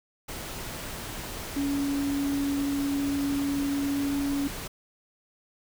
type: tone in noise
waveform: sine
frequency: 281.1 Hz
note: C#4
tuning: 24 cents sharp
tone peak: -25 dBFS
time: 1.56-4.48 s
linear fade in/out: 10 ms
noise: pink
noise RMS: -37 dBFS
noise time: 0.28-4.68 s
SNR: +9 dB
effects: none